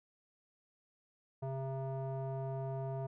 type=tone with low-pass filter; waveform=square; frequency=133.9 Hz; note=C3; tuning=40 cents sharp; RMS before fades=-39 dBFS; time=1.42-3.07 s; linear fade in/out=10 ms; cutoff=760 Hz; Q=3.3; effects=none